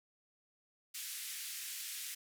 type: band-pass noise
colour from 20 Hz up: white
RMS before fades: -44 dBFS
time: 0.94-2.15 s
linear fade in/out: 10 ms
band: 1800 to 14000 Hz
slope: 24 dB/octave
effects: none